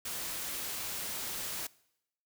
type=noise; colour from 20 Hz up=white; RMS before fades=-38 dBFS; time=0.05-1.67 s; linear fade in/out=5 ms; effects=noise-tail reverb RT60 0.8 s tail -22 dB re dry